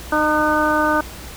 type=harmonic tone with a mistuned harmonic; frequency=304.9 Hz; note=D#4; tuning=35 cents flat; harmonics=1 / 2 / 3 / 4 / 5; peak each=-21 / -21 / -21 / -21 / -21 dBFS; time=0.12-1.01 s; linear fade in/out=5 ms; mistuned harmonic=5; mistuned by=-21 cents; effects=added 60 Hz sine -37 dBFS peak until 1.36 s + pink hiss -36 dBFS RMS until 1.36 s